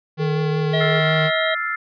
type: tone with vibrato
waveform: square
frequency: 155.56 Hz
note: D#3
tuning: in tune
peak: -20 dBFS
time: 0.17-1.31 s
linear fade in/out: 50 ms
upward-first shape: triangle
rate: 5.4 Hz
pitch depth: 19 cents each way
type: tone with pitch glide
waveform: sine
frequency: 429 to 425.8 Hz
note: A4 to G#4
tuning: -44 to +43 cents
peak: -24 dBFS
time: 0.19-1 s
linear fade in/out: 10 ms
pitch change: -13 cents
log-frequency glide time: 0.41-0.81 s
type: harmonic tone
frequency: 640 Hz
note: D#5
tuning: 49 cents sharp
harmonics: 1 / 3 / 5 / 6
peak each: -21 / -26 / -28 / -29 dBFS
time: 0.73-1.55 s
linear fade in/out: 10 ms
type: chord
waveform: sine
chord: F major seventh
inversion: third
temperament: equal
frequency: 1318.5 / 1396.9 / 1760 / 2093 Hz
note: E6 / F6 / A6 / C7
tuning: 0 / 0 / 0 / 0 cents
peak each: -27 dBFS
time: 0.8-1.76 s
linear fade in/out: 10 ms
effects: resampled to 11025 Hz